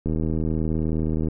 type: click train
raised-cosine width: 3 ms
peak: -13 dBFS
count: 98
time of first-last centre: 0.06-1.285 s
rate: 79.2 Hz
effects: none